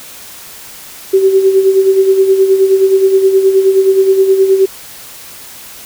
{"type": "tone with tremolo", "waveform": "sine", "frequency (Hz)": 384.6, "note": "G4", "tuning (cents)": -33, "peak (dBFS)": -3, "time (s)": [1.13, 4.66], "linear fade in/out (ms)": 10, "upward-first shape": "sine", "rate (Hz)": 9.5, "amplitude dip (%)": 60, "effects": ["white hiss -32 dBFS RMS until 5.85 s"]}